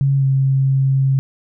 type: tone with pitch glide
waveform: sine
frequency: 137.8 to 134.81 Hz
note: C#3 to C#3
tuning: -10 to -48 cents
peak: -12 dBFS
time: 0.01-1.19 s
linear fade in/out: 0 ms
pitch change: -38 cents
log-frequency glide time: 0.17-0.25 s
effects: none